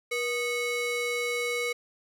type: ring-modulated tone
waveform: square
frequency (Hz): 859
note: A5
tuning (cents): -42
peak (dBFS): -25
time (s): 0.11-1.73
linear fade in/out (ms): 10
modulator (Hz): 1340
effects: low-pass 12000 Hz 12 dB/octave + 11-bit